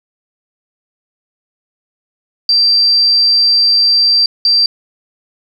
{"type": "tone bursts at uneven times", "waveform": "sine", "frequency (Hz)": 4699, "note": "D8", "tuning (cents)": 0, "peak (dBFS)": -7, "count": 2, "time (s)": [[2.49, 4.26], [4.45, 4.66]], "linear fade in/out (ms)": 2, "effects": ["7-bit"]}